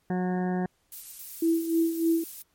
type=harmonic tone; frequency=182.2 Hz; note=F#3; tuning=26 cents flat; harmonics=1 / 2 / 3 / 4 / 5 / 6 / 8 / 9 / 10; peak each=-26 / -32 / -42 / -35 / -44 / -50 / -51 / -44 / -46 dBFS; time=0.1-0.66 s; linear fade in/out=2 ms
type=noise; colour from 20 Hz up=violet; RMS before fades=-39 dBFS; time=0.92-2.42 s; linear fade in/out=2 ms
type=tone with tremolo; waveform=sine; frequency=329.6 Hz; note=E4; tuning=in tune; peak=-19 dBFS; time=1.42-2.24 s; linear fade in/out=5 ms; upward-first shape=sine; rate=3.3 Hz; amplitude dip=70%
effects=pink hiss -70 dBFS RMS until 2.54 s + MP3 64 kbps